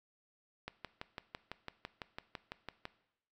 click train, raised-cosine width 0.3 ms, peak -25 dBFS, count 14, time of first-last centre 0.68-2.854 s, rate 5.98 Hz, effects noise-tail reverb RT60 0.8 s tail -17 dB re dry

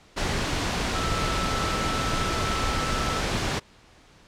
sine tone in noise, 1318.5 Hz, E6, in tune, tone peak -30 dBFS, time 0.94-3.21 s, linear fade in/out 20 ms, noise pink, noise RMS -26 dBFS, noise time 0.16-3.6 s, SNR -7 dB, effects pink hiss -54 dBFS RMS until 4.27 s + low-pass 6000 Hz 12 dB/octave

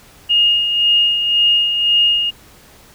sine tone with tremolo, 2848 Hz, F7, 33 cents sharp, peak -9 dBFS, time 0.29-2.31 s, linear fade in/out 20 ms, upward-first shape sine, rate 1.9 Hz, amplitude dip 50%, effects pink hiss -45 dBFS RMS until 2.94 s

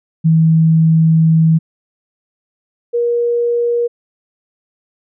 sine tone pair in turn, 161.3 / 475.1 Hz, E3 / A#4, -37 / +33 cents, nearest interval octave + perfect fifth, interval 1870 cents, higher second, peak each -7 / -12 dBFS, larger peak first, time 0.24-1.59 / 2.93-3.88 s, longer first, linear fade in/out 20 ms, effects none

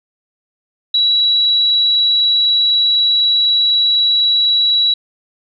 sine tone, 3908 Hz, B7, 19 cents flat, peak -10 dBFS, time 0.94-4.94 s, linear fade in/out 5 ms, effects none

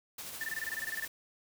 white noise with tremolo, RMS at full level -42 dBFS, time 0.18-1.08 s, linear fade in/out 5 ms, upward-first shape sine, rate 13 Hz, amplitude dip 35%
sine tone bursts, 1785 Hz, A6, 24 cents sharp, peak -33 dBFS, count 13, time 0.41-1.05 s, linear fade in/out 2 ms, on 28 ms, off 23 ms
effects none

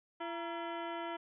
harmonic tone with a mistuned harmonic, 338.2 Hz, E4, 44 cents sharp, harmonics 1 / 2 / 3 / 4 / 5 / 6 / 7 / 8 / 9 / 10, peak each -43 / -43 / -43 / -47 / -52 / -52 / -56 / -63 / -53 / -61 dBFS, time 0.2-1.17 s, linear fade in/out 10 ms, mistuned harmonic 3, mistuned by -110 cents, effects none

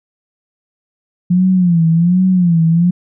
sine tone with vibrato, 174.61 Hz, F3, in tune, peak -8 dBFS, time 1.3-2.91 s, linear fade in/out 10 ms, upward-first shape sine, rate 1.3 Hz, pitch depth 120 cents each way, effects none

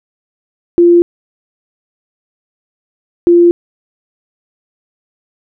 sine tone pair in turn, 345.8 / 345.8 Hz, F4 / F4, -17 / -17 cents, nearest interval unison, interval 0 cents, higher neither, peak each -3 dBFS, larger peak neither, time 0.78-1.02 / 3.27-3.51 s, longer neither, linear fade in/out 0 ms, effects none

